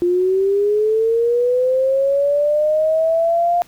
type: linear sweep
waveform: sine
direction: up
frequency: 347.8 to 704 Hz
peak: -13 dBFS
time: 0.02-3.62 s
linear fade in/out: 0 ms
effects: pink hiss -49 dBFS RMS until 3.67 s